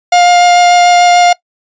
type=tone with vibrato; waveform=45% pulse; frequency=707 Hz; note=F5; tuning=21 cents sharp; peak=-4 dBFS; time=0.12-1.33 s; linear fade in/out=5 ms; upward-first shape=sine; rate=6.8 Hz; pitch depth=8 cents each way; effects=noise-tail reverb RT60 0.1 s tail -21 dB re dry + resampled to 16000 Hz